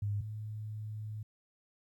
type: tone pair in turn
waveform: sine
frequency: 102.6 / 107.39 Hz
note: G#2 / A2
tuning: -21 / -42 cents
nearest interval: minor second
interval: 79 cents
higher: second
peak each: -31 / -38 dBFS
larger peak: first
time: 0.02-0.21 / 0.21-1.23 s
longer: second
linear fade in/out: 5 ms
effects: 12-bit